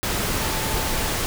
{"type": "tone in noise", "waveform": "sine", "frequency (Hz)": 880, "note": "A5", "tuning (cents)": 0, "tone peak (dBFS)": -34, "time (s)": [0.41, 1.07], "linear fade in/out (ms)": 0, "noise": "pink", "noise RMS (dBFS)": -24, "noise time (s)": [0.03, 1.26], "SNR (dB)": -13, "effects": []}